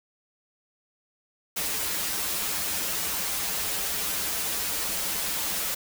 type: noise with comb filter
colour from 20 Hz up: white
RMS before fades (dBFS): -29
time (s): 1.56-5.75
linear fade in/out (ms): 10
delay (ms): 8.1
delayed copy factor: -0.9
effects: none